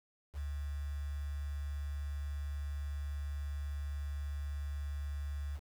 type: tone with quantisation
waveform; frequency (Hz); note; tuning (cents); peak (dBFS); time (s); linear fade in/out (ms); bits
sine; 71.8; D2; -39; -36; 0.33-5.6; 50; 9
effects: none